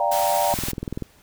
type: chord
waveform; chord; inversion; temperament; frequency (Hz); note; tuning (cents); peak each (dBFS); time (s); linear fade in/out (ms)
sine; G minor seventh; second; equal; 587.3 / 698.5 / 784 / 932.3; D5 / F5 / G5 / Bb5; 0 / 0 / 0 / 0; -24; 0-0.54; 2
type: band-stop noise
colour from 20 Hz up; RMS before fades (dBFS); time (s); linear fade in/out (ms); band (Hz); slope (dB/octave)
white; -29; 0.11-0.72; 10; 230 to 530; 48
type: click train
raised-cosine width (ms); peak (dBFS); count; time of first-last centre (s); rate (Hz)
3; -15; 11; 0.54-1.023; 20.7
effects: pink hiss -55 dBFS RMS until 1.22 s